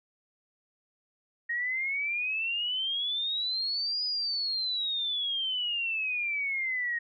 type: exponential two-way sweep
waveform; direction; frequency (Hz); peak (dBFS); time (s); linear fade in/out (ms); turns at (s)
sine; up then down; 1864.7 to 4978 to 1864.7; -28; 1.49-6.99; 10; 4.05
effects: none